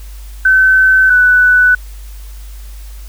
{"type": "tone pair in turn", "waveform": "sine", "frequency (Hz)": [1528, 1489.7], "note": ["G6", "F#6"], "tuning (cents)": [-45, 11], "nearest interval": "unison", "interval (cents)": 44, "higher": "first", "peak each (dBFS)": -5, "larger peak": "neither", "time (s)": [[0.45, 1.1], [1.1, 1.75]], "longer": "neither", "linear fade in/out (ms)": 5, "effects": ["added 50 Hz sine -27 dBFS peak until 3.08 s", "white hiss -42 dBFS RMS until 3.08 s"]}